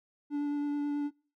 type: tone with vibrato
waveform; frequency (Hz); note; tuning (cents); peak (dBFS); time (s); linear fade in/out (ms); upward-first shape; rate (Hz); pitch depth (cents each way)
triangle; 290.2; D4; -21; -27; 0.3-1.11; 50; sine; 9.2; 10
effects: noise-tail reverb RT60 0.4 s tail -24 dB re dry